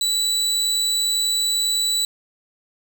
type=tone; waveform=30% pulse; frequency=3951 Hz; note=B7; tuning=in tune; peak=-16 dBFS; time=0.01-2.05 s; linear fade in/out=2 ms; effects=none